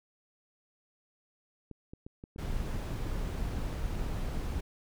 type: clicks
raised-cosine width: 3 ms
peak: -31 dBFS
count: 9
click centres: 1.713 / 1.935 / 2.065 / 2.239 / 2.361 / 2.566 / 2.765 / 2.918 / 3.066 s
type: noise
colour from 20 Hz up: brown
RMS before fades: -34 dBFS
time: 2.38-4.61 s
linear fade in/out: 10 ms
effects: none